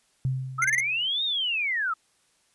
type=tone with exponential decay; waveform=sine; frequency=130.81 Hz; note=C3; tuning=in tune; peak=-21 dBFS; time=0.25-1.08 s; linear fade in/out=0 ms; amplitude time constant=180 ms
type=linear two-way sweep; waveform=sine; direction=up then down; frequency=1244.5 to 3766 to 1244.5 Hz; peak=-24 dBFS; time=0.58-1.94 s; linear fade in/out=10 ms; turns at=1.24 s
type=tone bursts; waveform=square; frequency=2093 Hz; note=C7; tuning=in tune; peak=-21 dBFS; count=4; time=0.62-0.804 s; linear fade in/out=2 ms; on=25 ms; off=28 ms
effects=white hiss -66 dBFS RMS until 2.54 s + resampled to 24000 Hz